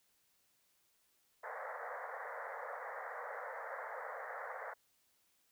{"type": "band-pass noise", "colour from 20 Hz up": "pink", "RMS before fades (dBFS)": -45, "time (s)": [1.43, 4.74], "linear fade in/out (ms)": 10, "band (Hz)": [470, 2000], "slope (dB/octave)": 96, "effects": ["white hiss -75 dBFS RMS until 5.51 s"]}